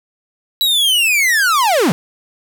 45% pulse linear sweep, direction down, 3951 to 138.59 Hz, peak -11 dBFS, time 0.61-1.92 s, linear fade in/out 0 ms, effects none

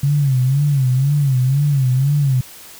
sine tone with vibrato, 136.4 Hz, C#3, 28 cents flat, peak -12 dBFS, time 0.03-2.41 s, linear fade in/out 5 ms, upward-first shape sine, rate 2 Hz, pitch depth 130 cents each way, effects white hiss -39 dBFS RMS until 2.79 s

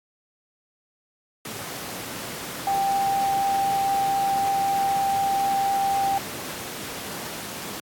sine tone in noise, 788 Hz, G5, 9 cents sharp, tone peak -20 dBFS, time 2.67-6.18 s, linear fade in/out 2 ms, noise pink, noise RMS -33 dBFS, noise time 1.45-7.8 s, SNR +10 dB, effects high-pass 150 Hz 12 dB/octave + AAC 64 kbps

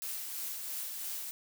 blue noise with tremolo, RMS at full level -38 dBFS, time 0.02-1.31 s, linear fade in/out 0 ms, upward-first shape sine, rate 3 Hz, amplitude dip 30%, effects none

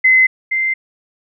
sine tone pair in turn, 2046 / 2083 Hz, C7 / C7, -39 / -8 cents, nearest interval unison, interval 31 cents, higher second, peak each -7 / -14 dBFS, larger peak first, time 0.04-0.27 / 0.51-0.74 s, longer neither, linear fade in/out 10 ms, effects none

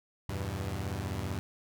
sawtooth chord, E minor, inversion none, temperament equal, 82.41 / 98 / 123.47 Hz, E2 / G2 / B2, 0 / 0 / 0 cents, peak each -34 / -32 / -36 dBFS, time 0.29-1.39 s, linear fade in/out 0 ms, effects none

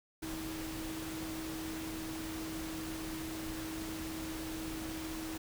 sine tone in noise, 319.5 Hz, D#4, 46 cents sharp, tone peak -40 dBFS, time 0.22-5.38 s, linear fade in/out 10 ms, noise pink, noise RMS -44 dBFS, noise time 0.22-5.38 s, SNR +1 dB, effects none

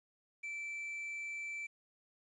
triangle tone with quantisation, 2329 Hz, D7, 15 cents flat, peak -38 dBFS, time 0.43-1.67 s, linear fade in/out 10 ms, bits 11, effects resampled to 22050 Hz

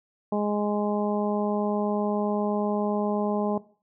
harmonic tone, 207.7 Hz, G#3, in tune, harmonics 1 / 2 / 3 / 4 / 5, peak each -26 / -29 / -30 / -32 / -37 dBFS, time 0.32-3.58 s, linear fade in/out 5 ms, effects noise-tail reverb RT60 0.4 s tail -18 dB re dry

